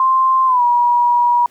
sine tone with pitch glide, 1050 to 962.9 Hz, C6 to B5, +6 to -44 cents, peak -10 dBFS, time 0-1.46 s, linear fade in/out 2 ms, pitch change -150 cents, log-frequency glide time 0.46-0.63 s, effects pink hiss -53 dBFS RMS until 1.5 s + high-pass 150 Hz 12 dB/octave

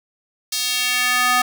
square tone with high-pass filter sweep, 248.8 Hz, B3, 13 cents sharp, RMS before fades -19 dBFS, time 0.52-1.42 s, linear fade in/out 5 ms, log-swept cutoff 4600 to 1000 Hz, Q 1.5, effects none

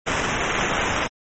white noise with sample-and-hold, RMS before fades -23 dBFS, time 0.06-1.08 s, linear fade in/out 20 ms, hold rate 4410 Hz, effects low-pass 8000 Hz 12 dB/octave + MP3 32 kbps

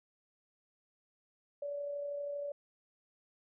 sine tone with amplitude modulation, 574 Hz, D5, 40 cents flat, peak -35 dBFS, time 1.62-2.52 s, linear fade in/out 5 ms, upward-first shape sine, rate 32.6 Hz, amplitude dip 30%, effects none

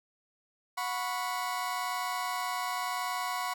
35% pulse chord, F# suspended fourth, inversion none, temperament equal with one note detuned, 729.4 / 987.8 / 1108.7 Hz, F#5 / B5 / C#6, -25 / 0 / 0 cents, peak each -35 / -34 / -34 dBFS, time 0.77-3.54 s, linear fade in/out 10 ms, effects none

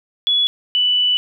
sine tone pair in turn, 3396 / 2973 Hz, G#7 / F#7, +38 / +8 cents, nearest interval major second, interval 230 cents, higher first, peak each -13 dBFS, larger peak neither, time 0.27-0.47 / 0.75-1.17 s, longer second, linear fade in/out 0 ms, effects none

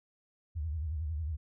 sine tone with vibrato, 77.78 Hz, D#2, in tune, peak -32 dBFS, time 0.55-1.37 s, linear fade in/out 20 ms, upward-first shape sine, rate 11 Hz, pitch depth 150 cents each way, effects none

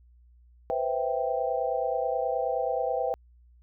sine chord, C major seventh, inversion third, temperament equal, 493.9 / 523.3 / 659.3 / 784 Hz, B4 / C5 / E5 / G5, 0 / 0 / 0 / 0 cents, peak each -31 dBFS, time 0.7-3.14 s, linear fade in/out 0 ms, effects added 60 Hz sine -54 dBFS peak until 3.62 s

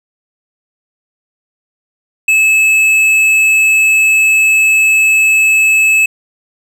triangle tone with tanh clipping, 2600 Hz, E7, 24 cents flat, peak -8 dBFS, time 2.28-6.06 s, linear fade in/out 5 ms, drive 13 dB, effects none

